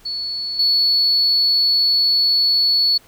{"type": "tone with level steps", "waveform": "sine", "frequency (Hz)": 4416, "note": "C#8", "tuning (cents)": -7, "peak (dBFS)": [-22, -12], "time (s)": [0.05, 2.98], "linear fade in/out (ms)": 10, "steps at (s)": 0.59, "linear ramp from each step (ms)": 5, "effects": ["tanh soft clip ceiling -8 dBFS", "pink hiss -50 dBFS RMS until 3.07 s"]}